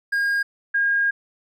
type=tone pair in turn; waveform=triangle / sine; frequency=1624 / 1624 Hz; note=G#6 / G#6; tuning=-39 / -39 cents; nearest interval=unison; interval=0 cents; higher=neither; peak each=-17 dBFS; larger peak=neither; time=0.12-0.43 / 0.74-1.11 s; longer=second; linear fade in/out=10 ms; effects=none